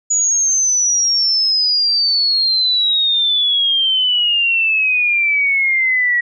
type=exponential sweep; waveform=sine; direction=down; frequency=6880 to 1916 Hz; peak=-12 dBFS; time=0.1-6.21 s; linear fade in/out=10 ms; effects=none